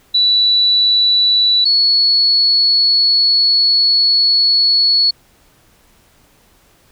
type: tone pair in turn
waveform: sine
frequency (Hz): 3951 / 4390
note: B7 / C#8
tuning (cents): 0 / -18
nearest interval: major second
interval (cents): 182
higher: second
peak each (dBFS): -9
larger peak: neither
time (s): 0.14-1.65 / 1.65-5.11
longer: second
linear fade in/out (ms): 10
effects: pink hiss -52 dBFS RMS until 6.91 s